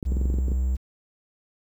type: clicks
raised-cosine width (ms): 3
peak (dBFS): -18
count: 10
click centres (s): 0.028 / 0.121 / 0.169 / 0.214 / 0.256 / 0.301 / 0.341 / 0.386 / 0.483 / 0.518
type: tone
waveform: triangle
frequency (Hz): 64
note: C2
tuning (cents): -38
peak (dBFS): -19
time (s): 0.05-0.77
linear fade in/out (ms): 20
effects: 9-bit